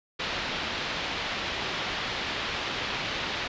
white low-pass noise, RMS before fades -32 dBFS, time 0.19-3.48 s, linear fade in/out 10 ms, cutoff 3900 Hz, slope 24 dB/octave, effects resampled to 16000 Hz

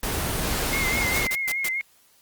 pink noise, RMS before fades -26 dBFS, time 0.03-1.27 s, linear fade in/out 2 ms
sine tone with vibrato, 2116 Hz, C7, 19 cents sharp, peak -24 dBFS, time 0.73-1.81 s, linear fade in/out 0 ms, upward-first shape sine, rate 4.9 Hz, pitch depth 48 cents each way
white noise bursts, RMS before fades -29 dBFS, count 4, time 1.14-1.688 s, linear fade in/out 5 ms, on 47 ms, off 120 ms
effects white hiss -59 dBFS RMS until 2.21 s + Opus 24 kbps

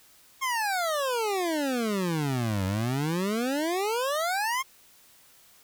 25% pulse exponential two-way sweep, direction down then up, 1089 to 92.5 to 1089 Hz, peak -22 dBFS, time 0.41-4.63 s, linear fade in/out 20 ms, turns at 2.65 s, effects white hiss -57 dBFS RMS until 5.63 s

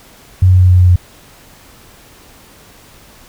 sine tone with pitch steps, 92.5 / 91.86 / 91.23 / 90.6 / 89.97 / 89.35 Hz, F#2 / F#2 / F#2 / F#2 / F#2 / F2, 0 / -12 / -24 / -36 / -48 / +40 cents, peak -4 dBFS, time 0.42-0.96 s, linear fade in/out 5 ms, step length 90 ms, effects pink hiss -42 dBFS RMS until 3.28 s

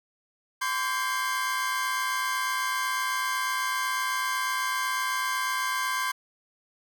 45% pulse tone cluster, 1028 / 1136 / 1587 / 2114 Hz, C6 / C#6 / G6 / C7, -31 / +42 / +21 / +17 cents, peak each -30 / -34 / -31 / -35 dBFS, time 0.61-6.12 s, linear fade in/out 10 ms, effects none

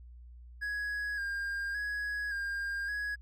triangle tone with vibrato, 1638 Hz, G#6, 24 cents flat, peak -31 dBFS, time 0.61-3.16 s, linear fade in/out 20 ms, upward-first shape square, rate 0.88 Hz, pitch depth 32 cents each way, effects added 60 Hz sine -48 dBFS peak until 3.21 s

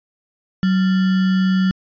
sine tone with sample-and-hold, 188 Hz, F#3, 28 cents sharp, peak -13 dBFS, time 0.63-1.71 s, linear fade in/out 0 ms, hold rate 1575 Hz, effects resampled to 11025 Hz

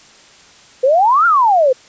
sine exponential two-way sweep, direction up then down, 493.9 to 1428 to 493.9 Hz, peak -8 dBFS, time 0.83-1.73 s, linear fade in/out 10 ms, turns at 1.26 s, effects white hiss -44 dBFS RMS until 1.88 s + resampled to 16000 Hz

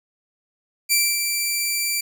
10% pulse tone with ADSR envelope, 2343 Hz, D7, 5 cents flat, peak -6 dBFS, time 0.89-2.01 s, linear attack 31 ms, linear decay 250 ms, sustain -6 dB, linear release 8 ms, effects none

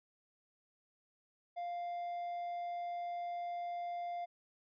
triangle tone, 698.5 Hz, F5, in tune, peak -36 dBFS, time 1.56-4.26 s, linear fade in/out 20 ms, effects resampled to 11025 Hz

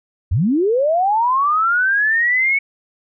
sine linear sweep, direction up, 69.3 to 2228 Hz, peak -13 dBFS, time 0.31-2.59 s, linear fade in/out 10 ms, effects none

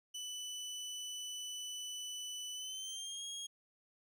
25% pulse tone with pitch glide, 2985 to 3274 Hz, F#7 to G#7, +15 to -25 cents, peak -38 dBFS, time 0.14-3.47 s, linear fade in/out 10 ms, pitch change +160 cents, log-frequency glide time 2.54-3.24 s, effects none

